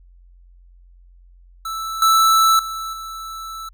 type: tone with level steps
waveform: square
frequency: 1318.5 Hz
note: E6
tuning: in tune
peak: -25 / -12 / -26 / -30 dBFS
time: 1.65-3.69 s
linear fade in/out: 5 ms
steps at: 2.02 / 2.59 / 2.93 s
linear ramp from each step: 2 ms
effects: added 44 Hz sine -45 dBFS peak until 3.73 s